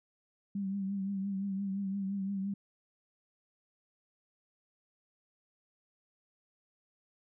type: tone with vibrato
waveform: sine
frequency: 196 Hz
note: G3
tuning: in tune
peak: -32 dBFS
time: 0.55-2.54 s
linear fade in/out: 5 ms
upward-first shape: triangle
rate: 5.8 Hz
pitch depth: 55 cents each way
effects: none